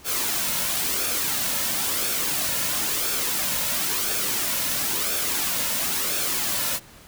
white noise with flanger, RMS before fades -25 dBFS, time 0.04-6.8 s, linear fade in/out 50 ms, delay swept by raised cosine 1 to 2.6 ms, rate 0.98 Hz, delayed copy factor -0.5, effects pink hiss -48 dBFS RMS until 7.07 s

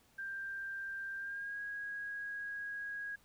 sine tone with pitch glide, 1584 to 1647.5 Hz, G6 to G#6, +18 to -14 cents, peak -39 dBFS, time 0.18-3.16 s, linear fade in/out 10 ms, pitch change +68 cents, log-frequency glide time 1.17-1.6 s, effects pink hiss -68 dBFS RMS until 3.24 s

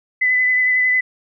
sine tone with vibrato, 2008 Hz, B6, 28 cents sharp, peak -13 dBFS, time 0.21-1.01 s, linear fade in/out 10 ms, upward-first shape sine, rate 11 Hz, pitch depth 15 cents each way, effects none

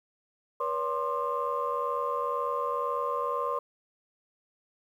sine tone cluster, 484 / 566 / 1052 / 1200 Hz, B4 / C#5 / C6 / D6, -35 / +36 / +9 / +37 cents, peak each -33 / -34 / -30 / -35 dBFS, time 0.6-3.59 s, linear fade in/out 5 ms, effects tanh soft clip ceiling -18 dBFS + 10-bit

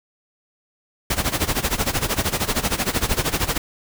pink noise with tremolo, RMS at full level -19 dBFS, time 1.1-3.58 s, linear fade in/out 5 ms, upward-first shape sine, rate 13 Hz, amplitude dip 85%, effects none

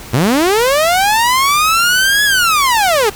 sawtooth linear two-way sweep, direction up then down, 105.9 to 1704 to 387.2 Hz, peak -6 dBFS, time 0.13-3.1 s, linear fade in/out 10 ms, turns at 2.24 s, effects pink hiss -32 dBFS RMS until 3.15 s

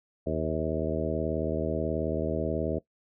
harmonic tone with a mistuned harmonic, 78.5 Hz, D#2, 16 cents sharp, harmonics 1 / 2 / 3 / 4 / 5 / 6 / 7 / 8, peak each -35 / -35 / -35 / -35 / -35 / -35 / -35 / -35 dBFS, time 0.26-2.79 s, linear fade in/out 10 ms, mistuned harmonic 8, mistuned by +35 cents, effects noise-tail reverb RT60 0.1 s tail -19 dB re dry

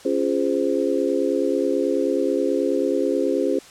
sine chord, Db major seventh, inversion none, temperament just, 277.2 / 346.5 / 415.8 / 519.7 Hz, Db4 / F4 / Ab4 / C5, 0 / -14 / +2 / -12 cents, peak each -24 dBFS, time 0.05-3.59 s, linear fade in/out 5 ms, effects white hiss -45 dBFS RMS until 3.7 s + low-pass 8000 Hz 12 dB/octave

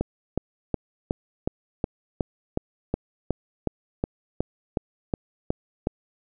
click train, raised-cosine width 2 ms, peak -10 dBFS, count 17, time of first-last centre 0.01-5.871 s, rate 2.73 Hz, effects none

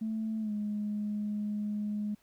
sine tone with pitch glide, 220 to 209 Hz, A3 to G#3, 0 to +11 cents, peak -30 dBFS, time 0.01-2.15 s, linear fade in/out 10 ms, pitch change -89 cents, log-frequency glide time 0.4-0.52 s, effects tanh soft clip ceiling -26 dBFS + pink hiss -68 dBFS RMS until 2.22 s

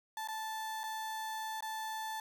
35% pulse tone with dropouts, 878 Hz, A5, 4 cents flat, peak -36 dBFS, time 0.17-2.2 s, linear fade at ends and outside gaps 2 ms, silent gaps 0.275-0.285 / 0.834-0.838 / 1.607-1.624 s, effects none

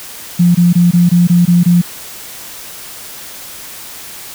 sine tone bursts, 174.61 Hz, F3, in tune, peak -5 dBFS, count 8, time 0.39-1.817 s, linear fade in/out 10 ms, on 160 ms, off 21 ms, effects white hiss -30 dBFS RMS until 4.34 s

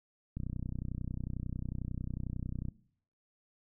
click train, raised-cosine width 5 ms, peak -25 dBFS, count 73, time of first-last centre 0.37-2.685 s, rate 31.1 Hz, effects noise-tail reverb RT60 0.6 s tail -20 dB re dry

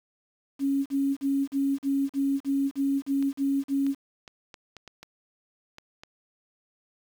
sine tone bursts, 275.8 Hz, C#4, 9 cents flat, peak -22 dBFS, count 11, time 0.59-3.95 s, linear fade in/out 50 ms, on 270 ms, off 39 ms
clicks, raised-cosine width 0.2 ms, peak -26 dBFS, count 9, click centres 3.226 / 3.866 / 4.278 / 4.542 / 4.767 / 4.877 / 5.03 / 5.784 / 6.035 s
effects 8-bit

